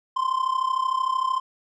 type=tone with amplitude modulation; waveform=triangle; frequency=1042 Hz; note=C6; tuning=7 cents flat; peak=-16 dBFS; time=0.16-1.4 s; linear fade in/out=10 ms; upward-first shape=sine; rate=33.2 Hz; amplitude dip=80%; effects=resampled to 22050 Hz